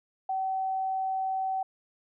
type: tone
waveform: sine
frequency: 763 Hz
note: G5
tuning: 47 cents flat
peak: -27 dBFS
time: 0.29-1.63 s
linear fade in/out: 5 ms
effects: none